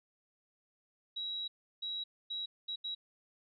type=tone bursts at uneven times; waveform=sine; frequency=3870 Hz; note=B7; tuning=36 cents flat; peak=-36 dBFS; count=5; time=1.16-1.48 / 1.82-2.04 / 2.3-2.46 / 2.68-2.76 / 2.84-2.95 s; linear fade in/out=10 ms; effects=none